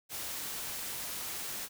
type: noise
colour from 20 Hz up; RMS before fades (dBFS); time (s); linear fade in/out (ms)
white; -39; 0.09-1.69; 50
effects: none